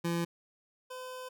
25% pulse tone pair in turn, 170 / 509.4 Hz, F3 / C5, -46 / -46 cents, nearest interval octave + perfect fifth, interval 1900 cents, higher second, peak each -26 / -37 dBFS, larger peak first, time 0.04-0.25 / 0.9-1.29 s, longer second, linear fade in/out 10 ms, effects none

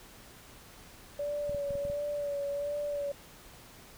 sine tone with vibrato, 575 Hz, D5, 37 cents flat, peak -31 dBFS, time 1.19-3.12 s, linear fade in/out 5 ms, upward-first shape sine, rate 1.4 Hz, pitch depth 30 cents each way
clicks, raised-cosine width 5 ms, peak -30 dBFS, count 6, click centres 1.495 / 1.547 / 1.707 / 1.754 / 1.852 / 1.9 s
effects pink hiss -53 dBFS RMS until 3.97 s

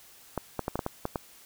clicks, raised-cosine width 1 ms, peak -15 dBFS, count 8, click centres 0.377 / 0.593 / 0.681 / 0.756 / 0.792 / 0.864 / 1.054 / 1.158 s, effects white hiss -54 dBFS RMS until 1.45 s

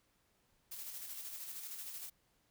blue noise with tremolo, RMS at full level -45 dBFS, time 0.71-2.1 s, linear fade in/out 10 ms, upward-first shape square, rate 13 Hz, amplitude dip 35%, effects pink hiss -75 dBFS RMS until 2.5 s

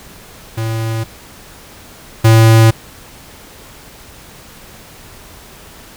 square tone pair in turn, 112.3 / 112.3 Hz, A2 / A2, +36 / +36 cents, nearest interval unison, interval 0 cents, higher neither, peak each -17 / -5 dBFS, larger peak second, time 0.57-1.04 / 2.24-2.71 s, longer neither, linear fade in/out 10 ms, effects pink hiss -38 dBFS RMS until 5.96 s

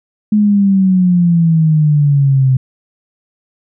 sine exponential sweep, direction down, 213 to 129.1 Hz, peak -7 dBFS, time 0.32-2.57 s, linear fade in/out 5 ms, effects none

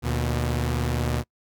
sawtooth tone pair together, 75.2 / 120.59 Hz, D2 / B2, +42 / -41 cents, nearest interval minor sixth, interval 817 cents, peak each -22 dBFS, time 0.02-1.24 s, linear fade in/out 50 ms, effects noise-tail reverb RT60 0.1 s tail -25 dB re dry

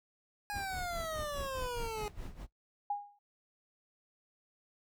25% pulse exponential sweep, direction down, 830.6 to 415.3 Hz, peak -33 dBFS, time 0.5-2.08 s, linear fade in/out 0 ms
brown noise with tremolo, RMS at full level -41 dBFS, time 0.52-2.47 s, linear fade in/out 50 ms, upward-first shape sine, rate 4.8 Hz, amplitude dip 80%
sine tone with exponential decay, 817 Hz, G#5, 29 cents flat, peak -29 dBFS, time 2.9-3.19 s, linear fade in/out 5 ms, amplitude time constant 61 ms
effects noise-tail reverb RT60 0.1 s tail -17 dB re dry

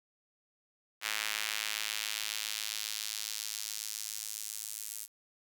sawtooth tone with high-pass filter sweep, 107.3 Hz, A2, 43 cents flat, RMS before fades -38 dBFS, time 1.01-5.08 s, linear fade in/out 50 ms, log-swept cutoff 2000 to 8500 Hz, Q 1.1, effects 9-bit

